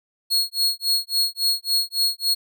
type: tone with tremolo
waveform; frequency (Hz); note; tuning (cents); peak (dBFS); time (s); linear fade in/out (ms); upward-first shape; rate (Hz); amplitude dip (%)
40% pulse; 4317; C#8; -47; -15; 0.3-2.35; 20; sine; 3.6; 100
effects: none